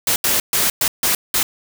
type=noise bursts at uneven times; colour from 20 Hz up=white; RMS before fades=-17 dBFS; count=6; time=0.07-0.16 / 0.24-0.4 / 0.53-0.7 / 0.81-0.88 / 1.03-1.15 / 1.34-1.43 s; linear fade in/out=2 ms; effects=none

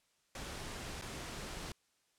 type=noise with dropouts; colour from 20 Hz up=pink; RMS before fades=-44 dBFS; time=0.35-1.72 s; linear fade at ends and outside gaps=2 ms; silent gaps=1.014-1.021 s; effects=white hiss -75 dBFS RMS until 2.18 s + low-pass 9000 Hz 12 dB/octave

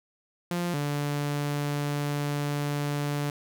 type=tone pair in turn; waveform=sawtooth; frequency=174.61 / 145.22 Hz; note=F3 / D3; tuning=0 / -19 cents; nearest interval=minor third; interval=319 cents; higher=first; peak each=-23 dBFS; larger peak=neither; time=0.51-0.74 / 0.74-3.3 s; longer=second; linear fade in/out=2 ms; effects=none

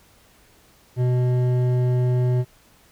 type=tone with hard clipping; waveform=sine; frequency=124.8 Hz; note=B2; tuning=19 cents sharp; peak=-19 dBFS; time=0.96-2.45 s; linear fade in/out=50 ms; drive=10 dB; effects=pink hiss -55 dBFS RMS until 2.91 s

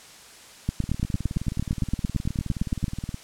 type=two click trains; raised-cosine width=5 ms; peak=-11 / -18 dBFS; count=20 / 45; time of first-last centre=0.69-2.842 / 0.84-3.144 s; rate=8.83 / 19.1 Hz; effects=white hiss -47 dBFS RMS until 3.23 s + low-pass 9000 Hz 12 dB/octave

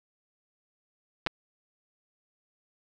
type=clicks; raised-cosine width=0.3 ms; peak=-12 dBFS; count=2; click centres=1.264 / 1.27 s; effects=none

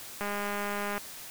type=click train; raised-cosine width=0.5 ms; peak=-19 dBFS; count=158; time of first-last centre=0.21-0.98 s; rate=204 Hz; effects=white hiss -44 dBFS RMS until 1.3 s

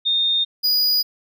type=tone pair in turn; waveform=sine / square; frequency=3660 / 4915 Hz; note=A#7 / D#8; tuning=-32 / -22 cents; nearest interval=perfect fourth; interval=510 cents; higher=second; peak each=-16 dBFS; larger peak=neither; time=0.05-0.45 / 0.63-1.03 s; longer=neither; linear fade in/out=20 ms; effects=none

